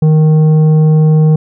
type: tone with tanh clipping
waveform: sine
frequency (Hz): 155.56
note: D#3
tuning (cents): 0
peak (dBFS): -6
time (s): 0.02-1.36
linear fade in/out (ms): 5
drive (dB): 8
effects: none